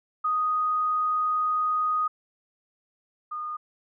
sine tone pair in turn, 1244.5 / 1224.5 Hz, D#6 / D#6, 0 / -28 cents, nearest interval unison, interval 28 cents, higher first, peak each -22 / -30 dBFS, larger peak first, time 0.24-2.08 / 3.31-3.57 s, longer first, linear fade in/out 10 ms, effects none

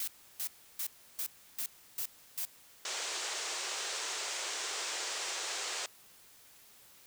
blue noise bursts, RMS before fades -36 dBFS, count 7, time 0-2.452 s, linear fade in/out 2 ms, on 76 ms, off 320 ms
white band-pass noise, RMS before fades -38 dBFS, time 2.85-5.86 s, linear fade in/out 2 ms, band 360 to 8100 Hz, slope 48 dB/octave
effects white hiss -59 dBFS RMS until 7.06 s

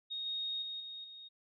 sine tone with level steps, 3729 Hz, A#7, in tune, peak -37 / -35 / -39 / -43 / -48 dBFS, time 0.1-1.29 s, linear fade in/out 20 ms, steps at 0.26 / 0.62 / 0.8 / 1.04 s, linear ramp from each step 2 ms, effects none

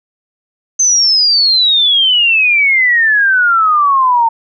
sine exponential sweep, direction down, 6272 to 902 Hz, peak -7 dBFS, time 0.79-4.29 s, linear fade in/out 10 ms, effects none

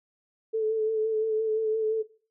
sine tone with vibrato, 438.6 Hz, A4, 6 cents flat, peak -23 dBFS, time 0.53-2.03 s, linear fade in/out 20 ms, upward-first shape sine, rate 5.8 Hz, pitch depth 27 cents each way, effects noise-tail reverb RT60 0.4 s tail -17 dB re dry

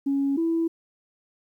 sine tone pair in turn, 277.2 / 330.3 Hz, C#4 / E4, 0 / +4 cents, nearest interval minor third, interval 304 cents, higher second, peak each -20 dBFS, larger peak neither, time 0.06-0.37 / 0.37-0.68 s, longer neither, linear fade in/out 10 ms, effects tanh soft clip ceiling -16 dBFS + 10-bit

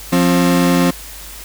35% pulse tone pair together, 175.13 / 265.6 Hz, F3 / C4, +5 / +26 cents, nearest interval perfect fifth, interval 721 cents, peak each -12 dBFS, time 0.12-0.91 s, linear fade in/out 10 ms, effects added 50 Hz sine -36 dBFS peak until 1.44 s + white hiss -34 dBFS RMS until 1.44 s

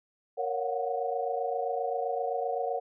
sine chord, Gb major seventh, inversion first, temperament equal with one note detuned, 466.2 / 554.4 / 712.3 / 740 Hz, Bb4 / Db5 / F5 / Gb5, 0 / 0 / +34 / 0 cents, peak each -33 / -34 / -36 / -33 dBFS, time 0.37-2.8 s, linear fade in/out 20 ms, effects none

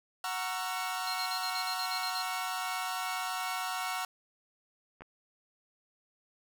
sawtooth chord, F# dominant seventh, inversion none, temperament equal with one note detuned, 740 / 932.3 / 1108.7 / 1350.9 Hz, F#5 / A#5 / C#6 / E6, 0 / 0 / 0 / +42 cents, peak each -33 / -37 / -36 / -35 dBFS, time 0.24-4.05 s, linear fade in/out 2 ms
triangle tone bursts, 4186 Hz, C8, in tune, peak -34 dBFS, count 10, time 1.07-2.22 s, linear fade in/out 2 ms, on 70 ms, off 50 ms
clicks, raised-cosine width 0.5 ms, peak -33 dBFS, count 2, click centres 5.008 / 5.02 s
effects none

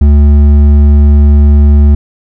triangle tone with hard clipping, 72.5 Hz, D2, 22 cents flat, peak -3 dBFS, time 0.01-1.95 s, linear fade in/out 5 ms, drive 11 dB, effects none

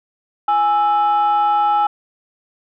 sine tone pair together, 830.6 / 1318.5 Hz, G#5 / E6, 0 / 0 cents, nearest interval minor sixth, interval 800 cents, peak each -12 / -18 dBFS, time 0.48-1.87 s, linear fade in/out 5 ms, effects tanh soft clip ceiling -9 dBFS

